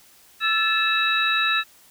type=tone cluster; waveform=sine; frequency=1329 / 1739 / 2629 / 3838 Hz; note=E6 / A6 / E7 / A#7; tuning=+14 / -21 / -5 / +50 cents; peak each=-24 dBFS; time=0.4-1.64 s; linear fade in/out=50 ms; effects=white hiss -53 dBFS RMS until 1.9 s